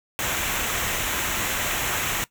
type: noise with comb filter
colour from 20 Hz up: pink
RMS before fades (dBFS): -26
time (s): 0.19-2.24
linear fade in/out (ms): 0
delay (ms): 0.21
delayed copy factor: -0.6
effects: noise-tail reverb RT60 0.1 s tail -18 dB re dry